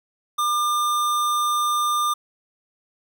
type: tone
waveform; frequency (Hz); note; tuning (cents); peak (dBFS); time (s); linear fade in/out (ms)
square; 1200; D6; +37; -20; 0.38-2.14; 10
effects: none